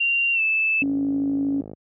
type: tone with pitch glide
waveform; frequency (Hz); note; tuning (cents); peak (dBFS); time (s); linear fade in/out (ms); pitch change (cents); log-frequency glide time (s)
sine; 2768 to 2629; F7 to E7; -16 to -5; -18; 0-0.83; 10; -89; 0.33-0.41
type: click train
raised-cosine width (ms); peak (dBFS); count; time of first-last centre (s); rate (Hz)
2; -23; 49; 0.82-1.734; 52.5
type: tone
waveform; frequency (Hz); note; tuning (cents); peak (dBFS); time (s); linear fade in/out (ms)
sine; 278; C#4; +5; -20; 0.82-1.61; 2
effects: high-pass 100 Hz 12 dB/octave